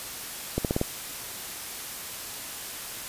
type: accelerating click train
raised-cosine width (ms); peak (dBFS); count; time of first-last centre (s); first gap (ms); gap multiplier
2; -11; 5; 0.58-0.814; 68; 0.9
effects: white hiss -37 dBFS RMS until 3.08 s + resampled to 32000 Hz